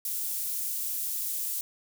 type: high-pass noise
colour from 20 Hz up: pink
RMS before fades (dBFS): -32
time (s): 0.05-1.61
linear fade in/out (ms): 2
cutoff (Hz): 12000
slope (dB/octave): 12
effects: none